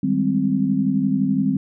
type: chord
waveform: sine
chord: Ab major seventh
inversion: second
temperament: equal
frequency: 155.56 / 196 / 207.7 / 261.6 Hz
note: Eb3 / G3 / Ab3 / C4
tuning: 0 / 0 / 0 / 0 cents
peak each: -26 / -21 / -25 / -20 dBFS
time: 0.03-1.57 s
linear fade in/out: 5 ms
effects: none